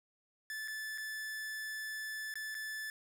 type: tone with dropouts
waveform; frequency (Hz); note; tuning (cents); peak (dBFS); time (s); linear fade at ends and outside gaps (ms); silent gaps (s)
45% pulse; 1744; A6; -16; -39; 0.5-2.9; 1; 0.677-0.681 / 0.977-0.981 / 2.34-2.355 / 2.545-2.55
effects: 13-bit